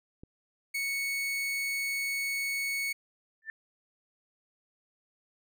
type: click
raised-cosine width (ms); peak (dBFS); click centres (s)
3; -33; 0.235
type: tone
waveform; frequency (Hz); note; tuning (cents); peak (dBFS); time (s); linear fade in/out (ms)
40% pulse; 2217; C#7; 0; -29; 0.74-2.93; 10
type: tone with exponential growth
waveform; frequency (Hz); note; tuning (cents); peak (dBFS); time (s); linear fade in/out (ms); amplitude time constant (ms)
sine; 1777; A6; +17; -31; 3.42-3.5; 1; 16
effects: none